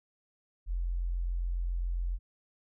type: tone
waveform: sine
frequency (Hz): 43.65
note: F1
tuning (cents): 0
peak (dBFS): -29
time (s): 0.66-2.19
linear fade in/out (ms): 50
effects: none